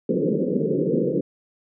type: band-pass noise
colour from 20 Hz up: white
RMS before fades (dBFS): -22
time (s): 0.09-1.21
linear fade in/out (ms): 5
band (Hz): 140 to 520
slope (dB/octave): 96
effects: none